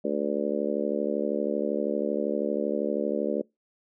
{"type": "harmonic tone", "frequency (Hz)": 72.7, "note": "D2", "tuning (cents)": -17, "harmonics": [3, 4, 5, 6, 7, 8], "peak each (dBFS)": [-32, -32, -32, -32, -32, -32], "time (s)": [0.04, 3.42], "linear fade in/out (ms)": 10, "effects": ["noise-tail reverb RT60 0.2 s tail -24 dB re dry"]}